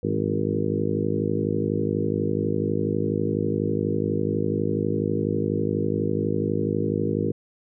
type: harmonic tone with a mistuned harmonic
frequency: 52.1 Hz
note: G#1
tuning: 6 cents sharp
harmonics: 2 / 3 / 4 / 5 / 6 / 7 / 8 / 9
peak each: -30 / -30 / -30 / -30 / -30 / -30 / -30 / -30 dBFS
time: 0.03-7.32 s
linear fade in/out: 5 ms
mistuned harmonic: 3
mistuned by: +52 cents
effects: none